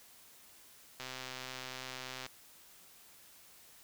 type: click train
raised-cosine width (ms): 0.2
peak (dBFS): -25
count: 164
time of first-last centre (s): 1-2.264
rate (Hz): 129
effects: white hiss -59 dBFS RMS until 3.83 s